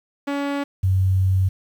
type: tone pair in turn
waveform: sawtooth / sine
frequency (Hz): 282.7 / 94.34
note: C#4 / F#2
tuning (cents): +34 / +34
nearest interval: octave + perfect fifth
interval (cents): 1900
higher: first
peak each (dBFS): -18 / -15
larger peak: second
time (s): 0.27-0.64 / 0.83-1.49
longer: second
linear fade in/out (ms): 10
effects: low-pass 3000 Hz 12 dB/octave + 8-bit